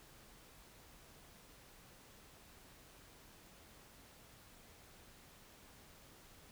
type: silence
effects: pink hiss -61 dBFS RMS until 6.51 s